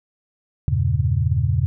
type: chord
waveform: sine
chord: E diminished seventh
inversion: none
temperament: equal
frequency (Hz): 82.41 / 98 / 116.54 / 138.59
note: E2 / G2 / Bb2 / Db3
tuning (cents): 0 / 0 / 0 / 0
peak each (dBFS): -22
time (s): 0.68-1.66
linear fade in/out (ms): 0
effects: none